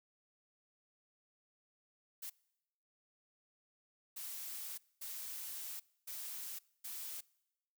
blue noise bursts at uneven times, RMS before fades -45 dBFS, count 5, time 2.22-2.3 / 4.16-4.78 / 5.01-5.8 / 6.07-6.59 / 6.84-7.21 s, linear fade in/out 10 ms, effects noise-tail reverb RT60 0.9 s tail -24 dB re dry

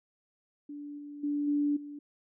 sine tone with level steps, 290.8 Hz, D4, 17 cents flat, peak -39 / -41 / -28 / -25 / -40 dBFS, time 0.69-1.99 s, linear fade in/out 5 ms, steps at 0.98 / 1.23 / 1.47 / 1.76 s, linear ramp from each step 10 ms, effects none

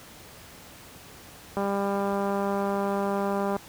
click train, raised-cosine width 1 ms, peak -15 dBFS, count 398, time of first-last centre 1.57-3.565 s, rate 199 Hz, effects pink hiss -47 dBFS RMS until 3.68 s + high-pass 60 Hz 12 dB/octave

